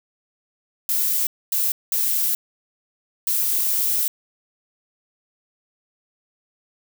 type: noise bursts at uneven times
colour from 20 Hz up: violet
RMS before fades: -21 dBFS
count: 4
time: 0.89-1.27 / 1.52-1.72 / 1.92-2.35 / 3.27-4.08 s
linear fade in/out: 2 ms
effects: none